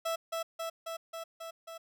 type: tone with echo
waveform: 30% pulse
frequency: 659.3 Hz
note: E5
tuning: in tune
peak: -28 dBFS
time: 0.05-0.16 s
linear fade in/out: 10 ms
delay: 270 ms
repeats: 6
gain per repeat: -2 dB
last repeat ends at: 1.78 s
effects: none